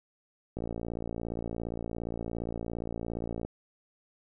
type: click train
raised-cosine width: 2 ms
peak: -22 dBFS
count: 166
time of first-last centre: 0.57-3.45 s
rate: 57.3 Hz
effects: none